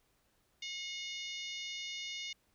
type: harmonic tone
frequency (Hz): 722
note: F#5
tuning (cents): -43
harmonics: 3 / 4 / 5 / 6 / 7 / 8 / 9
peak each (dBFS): -45 / -45 / -45 / -52 / -51 / -53 / -53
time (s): 0.62-2.33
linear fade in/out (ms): 5
effects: pink hiss -74 dBFS RMS until 2.54 s